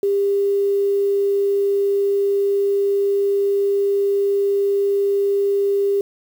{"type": "tone", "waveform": "sine", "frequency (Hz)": 399.9, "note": "G4", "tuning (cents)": 35, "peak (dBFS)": -15, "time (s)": [0.03, 6.01], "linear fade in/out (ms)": 2, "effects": ["7-bit"]}